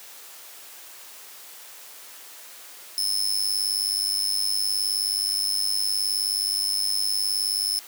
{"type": "tone with amplitude modulation", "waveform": "sawtooth", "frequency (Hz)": 5240, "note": "E8", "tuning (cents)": -11, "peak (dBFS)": -16, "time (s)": [2.98, 7.79], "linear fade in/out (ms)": 0, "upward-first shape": "sine", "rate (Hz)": 99.2, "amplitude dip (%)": 95, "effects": ["white hiss -44 dBFS RMS until 7.87 s", "high-pass 400 Hz 12 dB/octave"]}